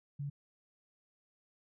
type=tone; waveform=sine; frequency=142.4 Hz; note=C#3; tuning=47 cents sharp; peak=-36 dBFS; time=0.19-0.3 s; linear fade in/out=10 ms; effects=none